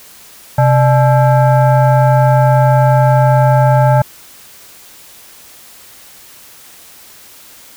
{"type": "tone with frequency modulation", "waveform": "sine", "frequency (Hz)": 130.81, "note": "C3", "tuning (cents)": 0, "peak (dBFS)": -6, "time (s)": [0.58, 4.02], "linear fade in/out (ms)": 5, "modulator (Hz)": 731, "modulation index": 0.97, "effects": ["white hiss -39 dBFS RMS until 7.76 s"]}